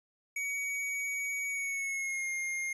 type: tone with pitch glide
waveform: square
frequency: 2254 to 2127 Hz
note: C#7 to C7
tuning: +28 to +28 cents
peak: -33 dBFS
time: 0.36-2.73 s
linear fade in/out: 5 ms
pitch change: -100 cents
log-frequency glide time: 1.48-2.3 s
effects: resampled to 24000 Hz